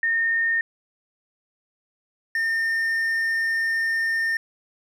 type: tone pair in turn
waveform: sine / triangle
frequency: 1829 / 1815.3 Hz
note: A#6 / A#6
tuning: -33 / -46 cents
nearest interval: unison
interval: 13 cents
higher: first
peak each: -19 dBFS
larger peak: neither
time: 0.03-0.61 / 2.35-4.37 s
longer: second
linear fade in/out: 2 ms
effects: none